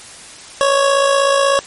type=tone with amplitude modulation; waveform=25% pulse; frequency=554.4 Hz; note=C#5; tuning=in tune; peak=-5 dBFS; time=0.61-1.59 s; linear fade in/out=0 ms; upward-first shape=sine; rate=56.3 Hz; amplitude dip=50%; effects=white hiss -36 dBFS RMS until 1.66 s + MP3 48 kbps